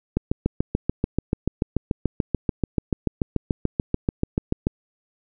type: click train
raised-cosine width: 3 ms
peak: -7 dBFS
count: 32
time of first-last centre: 0.17-4.669 s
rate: 6.89 Hz
effects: none